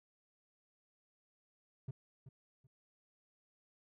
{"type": "tone with echo", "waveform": "triangle", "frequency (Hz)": 131.8, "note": "C3", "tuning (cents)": 13, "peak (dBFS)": -37, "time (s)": [1.88, 1.91], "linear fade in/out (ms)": 5, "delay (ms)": 380, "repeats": 2, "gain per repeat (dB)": -12, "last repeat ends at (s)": 2.67, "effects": []}